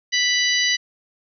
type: harmonic tone with a mistuned harmonic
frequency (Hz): 987.8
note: B5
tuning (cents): 0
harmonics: 2 / 3 / 4 / 5 / 6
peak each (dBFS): -21 / -23 / -24 / -25 / -26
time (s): 0.12-0.77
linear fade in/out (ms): 20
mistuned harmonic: 5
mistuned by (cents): -53
effects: none